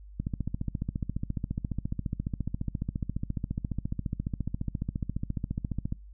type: click train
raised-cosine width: 5 ms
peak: -18 dBFS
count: 84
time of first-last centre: 0.2-5.924 s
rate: 14.5 Hz
effects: noise-tail reverb RT60 0.2 s tail -25 dB re dry + added 50 Hz sine -45 dBFS peak until 6.13 s